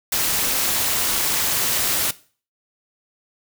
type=noise with amplitude modulation; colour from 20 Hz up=white; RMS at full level=-18 dBFS; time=0.12-2.11 s; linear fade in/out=5 ms; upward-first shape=sine; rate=228 Hz; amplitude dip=65%; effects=noise-tail reverb RT60 0.4 s tail -18 dB re dry